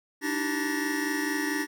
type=tone cluster; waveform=square; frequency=295 / 319.4 / 386.7 / 1762 / 1895 Hz; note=D4 / D#4 / G4 / A6 / A#6; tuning=+8 / +45 / -24 / +2 / +28 cents; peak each=-31 / -36 / -37 / -36 / -34 dBFS; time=0.21-1.67 s; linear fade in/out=50 ms; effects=none